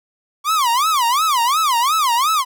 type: tone with vibrato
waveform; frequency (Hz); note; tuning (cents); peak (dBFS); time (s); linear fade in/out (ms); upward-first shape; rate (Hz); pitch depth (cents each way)
45% pulse; 1100; C#6; -14; -14; 0.44-2.45; 50; sine; 2.8; 300
effects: none